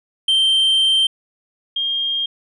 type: tone pair in turn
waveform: triangle / sine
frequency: 3136 / 3219 Hz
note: G7 / G7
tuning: 0 / +45 cents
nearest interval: unison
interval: 45 cents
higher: second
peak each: -11 / -18 dBFS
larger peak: first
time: 0.28-1.07 / 1.76-2.26 s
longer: first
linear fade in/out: 5 ms
effects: resampled to 24000 Hz